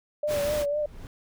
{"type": "tone with vibrato", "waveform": "sine", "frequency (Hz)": 587, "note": "D5", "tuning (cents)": -1, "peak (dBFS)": -24, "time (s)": [0.23, 0.86], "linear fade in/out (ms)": 5, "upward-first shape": "triangle", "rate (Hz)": 4, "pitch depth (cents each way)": 54}
{"type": "noise", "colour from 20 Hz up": "pink", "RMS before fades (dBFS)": -34, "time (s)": [0.27, 0.66], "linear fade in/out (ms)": 50}
{"type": "noise with exponential growth", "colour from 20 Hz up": "brown", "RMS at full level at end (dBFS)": -36, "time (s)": [0.38, 1.07], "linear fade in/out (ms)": 1, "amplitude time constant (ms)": 150}
{"effects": []}